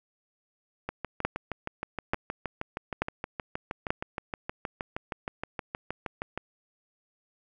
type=two click trains; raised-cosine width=0.5 ms; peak=-10 / -17 dBFS; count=4 / 36; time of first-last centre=1.25-3.905 / 0.89-6.376 s; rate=1.13 / 6.38 Hz; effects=none